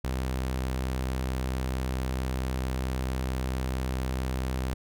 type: tone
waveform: sawtooth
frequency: 64.5 Hz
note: C2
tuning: 24 cents flat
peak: -24 dBFS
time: 0.04-4.74 s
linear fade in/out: 5 ms
effects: none